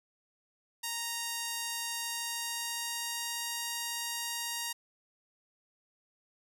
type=tone with pitch glide; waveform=5% pulse; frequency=932.3 to 938.2 Hz; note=A#5 to A#5; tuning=0 to +11 cents; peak=-22 dBFS; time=0.83-4.73 s; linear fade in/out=10 ms; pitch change=+11 cents; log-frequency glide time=1.95-3.44 s; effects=none